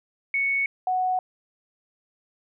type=tone pair in turn; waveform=sine; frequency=2217 / 739.8 Hz; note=C#7 / F#5; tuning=0 / 0 cents; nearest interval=octave + perfect fifth; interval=1900 cents; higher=first; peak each=-21 dBFS; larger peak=neither; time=0.34-0.66 / 0.87-1.19 s; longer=neither; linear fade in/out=2 ms; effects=none